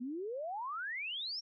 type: exponential sweep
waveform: sine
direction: up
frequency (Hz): 233.1 to 5660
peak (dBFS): -37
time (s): 0-1.41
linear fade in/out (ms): 20
effects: none